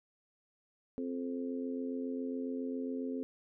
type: harmonic tone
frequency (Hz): 87.31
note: F2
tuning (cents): 0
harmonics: 3 / 4 / 5 / 6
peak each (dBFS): -36 / -48 / -41 / -48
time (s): 0.98-3.23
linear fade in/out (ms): 0
effects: none